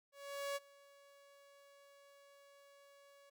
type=tone with ADSR envelope; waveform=sawtooth; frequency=562 Hz; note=C#5; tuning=24 cents sharp; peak=-34 dBFS; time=0.12-3.3 s; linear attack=440 ms; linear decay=29 ms; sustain=-24 dB; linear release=9 ms; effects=none